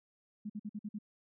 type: tone bursts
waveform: sine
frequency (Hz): 210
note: G#3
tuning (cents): +19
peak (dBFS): -37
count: 6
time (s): 0.45-0.988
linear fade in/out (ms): 10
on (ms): 48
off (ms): 50
effects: none